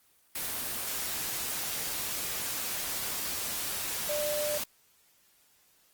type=tone in noise; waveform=sine; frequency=594 Hz; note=D5; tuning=20 cents sharp; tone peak=-30 dBFS; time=4.09-4.58 s; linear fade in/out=5 ms; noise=white; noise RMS=-34 dBFS; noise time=0.35-4.64 s; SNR=+1 dB; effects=white hiss -65 dBFS RMS until 5.93 s + Opus 24 kbps